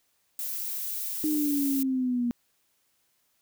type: noise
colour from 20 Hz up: violet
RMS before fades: -33 dBFS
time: 0.39-1.83 s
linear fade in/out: 2 ms
type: exponential sweep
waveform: sine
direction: down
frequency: 309.2 to 237.2 Hz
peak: -24 dBFS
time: 1.24-2.31 s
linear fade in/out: 0 ms
effects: white hiss -71 dBFS RMS until 3.41 s